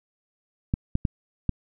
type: clicks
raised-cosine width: 5 ms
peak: -10 dBFS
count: 4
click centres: 0.739 / 0.954 / 1.052 / 1.493 s
effects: none